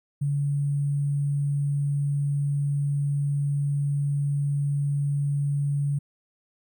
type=tone with sample-and-hold; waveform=sine; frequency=142.6 Hz; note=C#3; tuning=49 cents sharp; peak=-22 dBFS; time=0.21-5.99 s; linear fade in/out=10 ms; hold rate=8820 Hz; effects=none